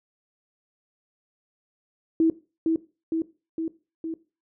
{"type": "tone with echo", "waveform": "sine", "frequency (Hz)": 324.9, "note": "E4", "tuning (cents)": -25, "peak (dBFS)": -16, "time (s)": [2.2, 2.3], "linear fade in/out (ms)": 2, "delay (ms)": 460, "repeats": 4, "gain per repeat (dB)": -3, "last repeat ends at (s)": 4.14, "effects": ["noise-tail reverb RT60 0.3 s tail -17 dB re dry"]}